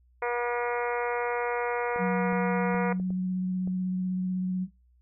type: harmonic tone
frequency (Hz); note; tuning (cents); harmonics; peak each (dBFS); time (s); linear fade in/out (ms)
240.7; B3; -44; 2 / 3 / 4 / 5 / 6 / 7 / 8 / 9 / 10; -30 / -35 / -33 / -39 / -37 / -43 / -40 / -39 / -44; 0.22-2.93; 5
type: clicks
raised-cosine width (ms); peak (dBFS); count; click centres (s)
2; -29; 6; 1.961 / 2.326 / 2.745 / 2.999 / 3.105 / 3.675
type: tone with vibrato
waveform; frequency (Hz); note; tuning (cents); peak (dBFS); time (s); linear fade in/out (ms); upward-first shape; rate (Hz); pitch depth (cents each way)
sine; 184.3; F#3; -7; -25; 1.98-4.68; 50; sine; 16; 10
effects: noise-tail reverb RT60 0.2 s tail -18 dB re dry + added 61 Hz sine -59 dBFS peak until 5.01 s